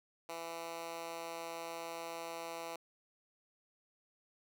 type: tone with high-pass filter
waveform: 10% pulse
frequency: 166.7 Hz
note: E3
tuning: 20 cents sharp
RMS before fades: -44 dBFS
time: 0.29-2.76 s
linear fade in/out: 2 ms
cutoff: 520 Hz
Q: 0.9
effects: none